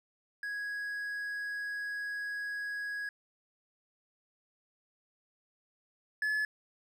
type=tone pair in turn; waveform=triangle; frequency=1661.2 / 1713.8 Hz; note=G#6 / A6; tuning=0 / -46 cents; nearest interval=minor second; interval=54 cents; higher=second; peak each=-33 / -27 dBFS; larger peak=second; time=0.43-3.09 / 6.22-6.45 s; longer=first; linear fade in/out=2 ms; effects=none